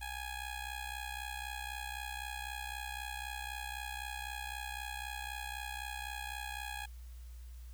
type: tone with amplitude modulation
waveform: 15% pulse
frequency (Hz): 830.6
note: G#5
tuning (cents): 0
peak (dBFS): -31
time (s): 0.01-6.86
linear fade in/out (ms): 10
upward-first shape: sine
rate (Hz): 63.9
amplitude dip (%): 80
effects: added 60 Hz sine -46 dBFS peak until 7.73 s + white hiss -65 dBFS RMS until 7.73 s